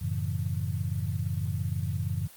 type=chord; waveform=sine; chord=F# minor seventh; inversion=none; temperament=equal; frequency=92.5 / 110 / 138.59 / 164.81 Hz; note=F#2 / A2 / C#3 / E3; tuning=0 / 0 / 0 / 0 cents; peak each=-31 / -33 / -34 / -36 dBFS; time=0.01-2.28 s; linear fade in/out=10 ms; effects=white hiss -51 dBFS RMS until 2.36 s + Opus 32 kbps